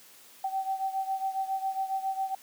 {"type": "beating tone pair", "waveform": "sine", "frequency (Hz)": [769, 776.3], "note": ["G5", "G5"], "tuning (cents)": [-33, -17], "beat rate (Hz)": 7.3, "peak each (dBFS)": [-30, -34], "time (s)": [0.44, 2.35], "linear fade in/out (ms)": 5, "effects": ["white hiss -54 dBFS RMS until 2.42 s", "high-pass 150 Hz 12 dB/octave"]}